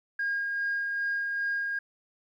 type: tone with tremolo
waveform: sine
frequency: 1624 Hz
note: G#6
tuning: 39 cents flat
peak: -25 dBFS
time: 0.19-1.79 s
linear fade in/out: 5 ms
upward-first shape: sine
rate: 2.5 Hz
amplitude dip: 30%
effects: tanh soft clip ceiling -23 dBFS + 11-bit